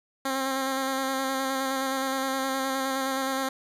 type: tone with vibrato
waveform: 10% pulse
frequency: 266.7 Hz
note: C4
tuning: 33 cents sharp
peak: -18 dBFS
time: 0.25-3.49 s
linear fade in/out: 5 ms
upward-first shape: square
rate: 9.6 Hz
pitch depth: 17 cents each way
effects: resampled to 32000 Hz + 10-bit